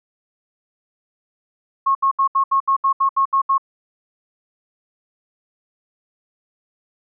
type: tone bursts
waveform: sine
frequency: 1088 Hz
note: C#6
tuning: 33 cents flat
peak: -13 dBFS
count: 11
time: 1.86-3.581 s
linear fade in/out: 10 ms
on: 91 ms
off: 72 ms
effects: none